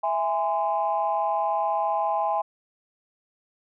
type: chord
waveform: sine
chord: E augmented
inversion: none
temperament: just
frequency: 659.3 / 824.1 / 1030.1 Hz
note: E5 / G#5 / B#5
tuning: 0 / -14 / -27 cents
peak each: -27 / -24 / -28 dBFS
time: 0.03-2.42 s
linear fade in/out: 10 ms
effects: tanh soft clip ceiling -13 dBFS